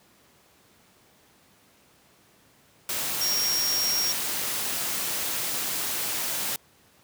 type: tone in noise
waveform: sine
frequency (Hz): 5588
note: F8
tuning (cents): 0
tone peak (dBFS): -24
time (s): 3.21-4.12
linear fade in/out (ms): 2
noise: white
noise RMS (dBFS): -29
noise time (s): 2.89-6.56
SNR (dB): +2
effects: pink hiss -59 dBFS RMS until 7.03 s + high-pass 100 Hz 12 dB/octave